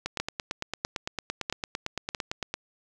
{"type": "two click trains", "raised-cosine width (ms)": 0.2, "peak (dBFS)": [-13, -11], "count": [23, 4], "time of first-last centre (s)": [[0.06, 2.54], [0.2, 2.148]], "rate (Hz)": [8.87, 1.54], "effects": []}